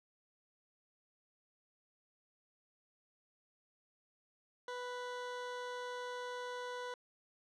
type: tone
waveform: 20% pulse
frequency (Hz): 493.9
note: B4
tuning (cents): 0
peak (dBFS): -36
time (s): 4.68-6.94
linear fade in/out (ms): 2
effects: low-pass 5000 Hz 12 dB/octave